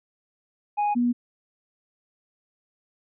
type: tone pair in turn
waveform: triangle / sine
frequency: 828 / 242.1 Hz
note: G#5 / B3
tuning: -5 / -34 cents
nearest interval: octave + major sixth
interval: 2129 cents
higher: first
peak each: -19 dBFS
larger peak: neither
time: 0.77-0.95 / 0.95-1.13 s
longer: neither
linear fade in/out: 20 ms
effects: resampled to 8000 Hz